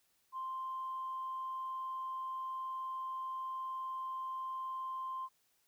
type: tone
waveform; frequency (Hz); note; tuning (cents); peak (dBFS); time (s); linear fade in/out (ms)
sine; 1046.5; C6; 0; -37; 0.32-5.29; 50
effects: tanh soft clip ceiling -33 dBFS + white hiss -75 dBFS RMS until 5.67 s